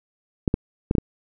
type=clicks; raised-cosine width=3 ms; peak=-6 dBFS; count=5; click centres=0.478 / 0.541 / 0.911 / 0.952 / 0.983 s; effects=none